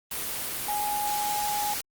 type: tone in noise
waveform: sine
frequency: 830.6 Hz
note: G#5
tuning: in tune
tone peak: -27 dBFS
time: 0.68-1.74 s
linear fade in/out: 5 ms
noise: white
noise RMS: -32 dBFS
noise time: 0.11-1.81 s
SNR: +2 dB
effects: Opus 32 kbps